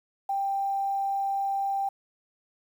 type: tone with quantisation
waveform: sine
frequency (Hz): 788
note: G5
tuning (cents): +9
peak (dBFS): -25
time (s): 0.29-1.89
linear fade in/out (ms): 5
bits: 9
effects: none